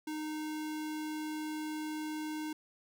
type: tone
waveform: square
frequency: 307.9 Hz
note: D#4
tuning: 18 cents flat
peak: -37 dBFS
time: 0.07-2.53 s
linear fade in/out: 5 ms
effects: none